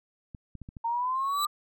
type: clicks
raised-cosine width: 5 ms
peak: -29 dBFS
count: 5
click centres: 0.348 / 0.553 / 0.617 / 0.689 / 0.768 s
type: exponential sweep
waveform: sine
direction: up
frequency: 912 to 1203 Hz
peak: -26 dBFS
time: 0.84-1.47 s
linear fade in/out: 10 ms
type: tone with exponential growth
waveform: sawtooth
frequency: 3951 Hz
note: B7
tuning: in tune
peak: -24 dBFS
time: 1.15-1.45 s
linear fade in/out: 1 ms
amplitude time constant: 64 ms
effects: none